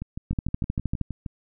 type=two click trains; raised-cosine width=5 ms; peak=-19 / -13 dBFS; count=9 / 10; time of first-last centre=0.02-1.262 / 0.31-1.013 s; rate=6.44 / 12.8 Hz; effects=none